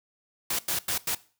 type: noise bursts at uneven times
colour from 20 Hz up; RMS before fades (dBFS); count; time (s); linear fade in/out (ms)
white; -28; 4; 0.5-0.59 / 0.68-0.79 / 0.88-0.98 / 1.07-1.15; 5
effects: noise-tail reverb RT60 0.4 s tail -19 dB re dry